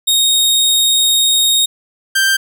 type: tone pair in turn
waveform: sawtooth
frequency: 3729 / 1573.3 Hz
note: A#7 / G6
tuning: 0 / +6 cents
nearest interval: octave + minor third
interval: 1494 cents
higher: first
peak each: -7 dBFS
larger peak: neither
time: 0.07-1.66 / 2.15-2.37 s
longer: first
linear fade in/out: 10 ms
effects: none